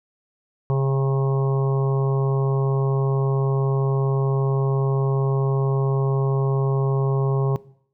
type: harmonic tone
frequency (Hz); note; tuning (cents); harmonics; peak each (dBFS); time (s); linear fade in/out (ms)
135.6; C#3; -38; 1 / 3 / 4 / 5 / 6 / 7 / 8; -18 / -27 / -33 / -37 / -37 / -36 / -35; 0.7-7.56; 0
effects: noise-tail reverb RT60 0.6 s tail -19 dB re dry